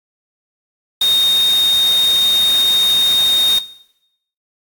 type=tone in noise; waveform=sine; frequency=3698 Hz; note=A#7; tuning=15 cents flat; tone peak=-11 dBFS; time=1.01-3.59 s; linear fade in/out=5 ms; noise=white; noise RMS=-25 dBFS; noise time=1.01-3.59 s; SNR=+11 dB; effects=noise-tail reverb RT60 0.8 s tail -17 dB re dry + AAC 64 kbps